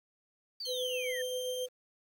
sine exponential sweep, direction down, 4741 to 1760 Hz, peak -37 dBFS, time 0.6-1.22 s, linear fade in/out 5 ms
sawtooth tone with pitch glide, 3136 to 3156 Hz, G7 to G7, 0 to +11 cents, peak -37 dBFS, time 0.65-1.66 s, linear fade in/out 5 ms, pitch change +11 cents, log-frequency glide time 0.95-1.15 s
sine tone with tremolo, 504 Hz, B4, 35 cents sharp, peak -32 dBFS, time 0.66-1.69 s, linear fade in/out 50 ms, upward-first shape triangle, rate 7.5 Hz, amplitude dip 40%
effects 10-bit

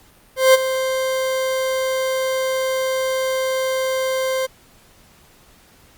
40% pulse tone with ADSR envelope, 523.3 Hz, C5, in tune, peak -6 dBFS, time 0.36-4.47 s, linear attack 180 ms, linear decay 24 ms, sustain -12 dB, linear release 19 ms, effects pink hiss -51 dBFS RMS until 5.97 s + Opus 48 kbps

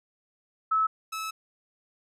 sine / sawtooth tone pair in turn, 1300 / 1300 Hz, E6 / E6, -24 / -24 cents, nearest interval unison, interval 0 cents, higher neither, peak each -21 / -28 dBFS, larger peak first, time 0.71-0.87 / 1.12-1.31 s, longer second, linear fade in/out 10 ms, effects resampled to 32000 Hz

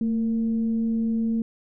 sine tone with frequency modulation, 225.5 Hz, A3, 43 cents sharp, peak -21 dBFS, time 0.01-1.42 s, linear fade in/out 2 ms, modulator 238 Hz, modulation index 0.23, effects none

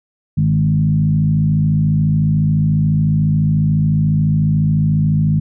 sine tone with frequency modulation, 153.5 Hz, D#3, 23 cents flat, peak -11 dBFS, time 0.37-5.4 s, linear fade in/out 10 ms, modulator 54.1 Hz, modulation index 0.94, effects none

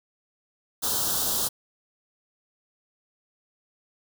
white band-stop noise, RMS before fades -26 dBFS, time 0.82-1.49 s, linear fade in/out 20 ms, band 1500 to 3200 Hz, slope 48 dB/octave, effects none

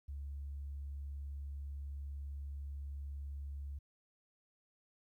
sine tone, 70.5 Hz, C#2, 30 cents sharp, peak -40 dBFS, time 0.08-3.79 s, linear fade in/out 10 ms, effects tanh soft clip ceiling -36 dBFS + 13-bit

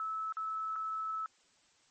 sine tone with dropouts, 1304 Hz, E6, 19 cents flat, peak -34 dBFS, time 0-1.26 s, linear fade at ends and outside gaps 1 ms, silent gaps 0.324-0.369 / 0.758-0.761 s, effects white hiss -68 dBFS RMS until 1.9 s + MP3 32 kbps

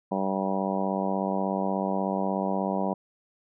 harmonic tone, 96.5 Hz, G2, 27 cents flat, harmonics 2 / 3 / 4 / 5 / 6 / 7 / 8 / 9 / 10, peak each -29 / -35 / -36 / -36 / -33 / -34 / -34 / -39 / -35 dBFS, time 0.11-2.94 s, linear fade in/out 10 ms, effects none

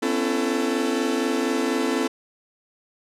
40% pulse tone cluster, 252.6 / 276.7 / 336.9 / 441 Hz, B3 / C#4 / E4 / A4, +39 / -3 / +38 / +4 cents, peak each -26 dBFS, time 0.02-2.08 s, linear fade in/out 10 ms, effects low-pass 10000 Hz 12 dB/octave

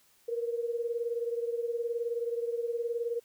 sine beating tone pair, 466.2 / 485.2 Hz, A#4 / B4, 0 / -31 cents, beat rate 19 Hz, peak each -31 / -36 dBFS, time 0.28-3.2 s, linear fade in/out 10 ms, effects white hiss -65 dBFS RMS until 3.24 s

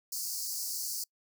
pink high-pass noise, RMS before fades -36 dBFS, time 0.12-1.04 s, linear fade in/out 5 ms, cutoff 4500 Hz, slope 96 dB/octave, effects noise-tail reverb RT60 0.1 s tail -26 dB re dry

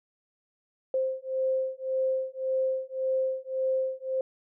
sine beating tone pair, 523.3 / 525.1 Hz, C5 / C5, 0 / +6 cents, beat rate 1.8 Hz, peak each -29 dBFS, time 0.94-4.21 s, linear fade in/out 2 ms, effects none

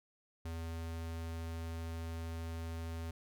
square tone, 82.41 Hz, E2, in tune, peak -40 dBFS, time 0.45-3.11 s, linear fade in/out 5 ms, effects none

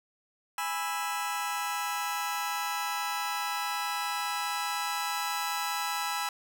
sawtooth chord, E major, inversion first, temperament just, 824.1 / 988.9 / 1318.5 Hz, G#5 / B5 / E6, -14 / +2 / 0 cents, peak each -31 dBFS, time 0.58-6.29 s, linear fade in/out 2 ms, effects none

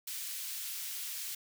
white high-pass noise, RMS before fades -40 dBFS, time 0.07-1.35 s, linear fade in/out 5 ms, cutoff 2300 Hz, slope 12 dB/octave, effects none

